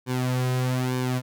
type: tone with flanger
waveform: sawtooth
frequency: 127.1 Hz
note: C3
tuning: 50 cents flat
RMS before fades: -25 dBFS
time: 0.06-1.22 s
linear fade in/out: 50 ms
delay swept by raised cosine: 1.5 to 3.5 ms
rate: 1.1 Hz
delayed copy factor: -0.7
effects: none